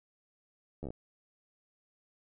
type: slowing click train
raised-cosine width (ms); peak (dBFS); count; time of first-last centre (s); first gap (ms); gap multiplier
2; -27; 6; 0.83-0.905; 12; 1.11
effects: none